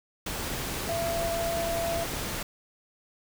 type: tone in noise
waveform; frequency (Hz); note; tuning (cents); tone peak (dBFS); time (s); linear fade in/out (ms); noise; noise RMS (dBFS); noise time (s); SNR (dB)
sine; 673; E5; +36; -28; 0.89-2.04; 5; pink; -33; 0.26-2.43; +2
effects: none